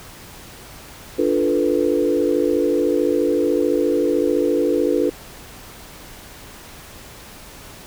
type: chord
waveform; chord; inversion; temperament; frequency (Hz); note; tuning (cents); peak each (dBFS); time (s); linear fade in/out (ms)
sine; B half-diminished seventh; first; equal; 293.7 / 349.2 / 440 / 493.9; D4 / F4 / A4 / B4; 0 / 0 / 0 / 0; -21; 1.18-5.1; 10
effects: pink hiss -40 dBFS RMS until 7.86 s